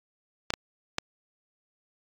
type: clicks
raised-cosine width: 0.2 ms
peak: -9 dBFS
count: 3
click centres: 0.504 / 0.538 / 0.984 s
effects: AAC 48 kbps